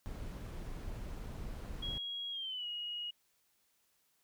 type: noise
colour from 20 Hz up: brown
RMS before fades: -43 dBFS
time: 0.06-1.98 s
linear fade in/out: 0 ms
type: tone with pitch glide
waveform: sine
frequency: 3300 to 2889 Hz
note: G#7 to F#7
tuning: -12 to -42 cents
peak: -38 dBFS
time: 1.82-3.11 s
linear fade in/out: 10 ms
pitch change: -230 cents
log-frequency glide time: 2.31-2.67 s
effects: white hiss -75 dBFS RMS until 4.23 s